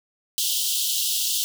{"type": "high-pass noise", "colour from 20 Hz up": "pink", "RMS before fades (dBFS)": -24, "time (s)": [0.38, 1.44], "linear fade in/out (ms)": 0, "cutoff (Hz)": 2900, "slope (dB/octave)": 96, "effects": []}